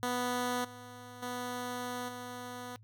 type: tone with level steps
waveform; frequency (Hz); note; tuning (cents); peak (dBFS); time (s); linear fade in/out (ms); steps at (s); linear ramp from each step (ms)
10% pulse; 246.9; B3; 0; -23 / -39 / -28 / -33; 0.03-2.76; 0; 0.64 / 1.22 / 2.08; 10
effects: noise-tail reverb RT60 0.1 s tail -25 dB re dry + added 108 Hz sine -54 dBFS peak until 2.83 s